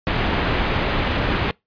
pink low-pass noise, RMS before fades -21 dBFS, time 0.07-1.51 s, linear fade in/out 0 ms, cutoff 3400 Hz, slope 24 dB/octave, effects noise-tail reverb RT60 0.2 s tail -25 dB re dry + resampled to 11025 Hz

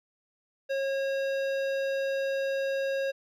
sine tone with hard clipping, 544 Hz, C#5, 33 cents flat, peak -29 dBFS, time 0.69-3.12 s, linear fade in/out 20 ms, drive 14 dB, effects none

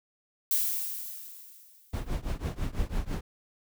violet noise with exponential decay, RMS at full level -25 dBFS, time 0.51-2.08 s, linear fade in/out 2 ms, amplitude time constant 340 ms
brown noise with tremolo, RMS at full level -28 dBFS, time 1.93-3.21 s, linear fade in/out 5 ms, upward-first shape triangle, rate 6 Hz, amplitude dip 95%
effects none

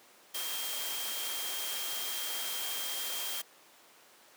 sine tone in noise, 3200 Hz, G7, 35 cents sharp, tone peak -40 dBFS, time 0.34-3.42 s, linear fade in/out 10 ms, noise white, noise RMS -37 dBFS, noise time 0.34-3.42 s, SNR -6 dB, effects pink hiss -58 dBFS RMS until 4.36 s + high-pass 400 Hz 12 dB/octave

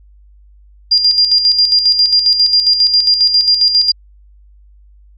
sine tone with tremolo, 4800 Hz, D8, 37 cents sharp, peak -6 dBFS, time 0.91-3.92 s, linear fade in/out 10 ms, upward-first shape square, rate 7.4 Hz, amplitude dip 55%, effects added 50 Hz sine -41 dBFS peak until 5.17 s

